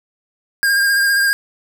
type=tone with vibrato; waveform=square; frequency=1612 Hz; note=G6; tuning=48 cents sharp; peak=-13 dBFS; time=0.63-1.33 s; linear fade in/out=0 ms; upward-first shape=sine; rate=15 Hz; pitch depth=21 cents each way; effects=9-bit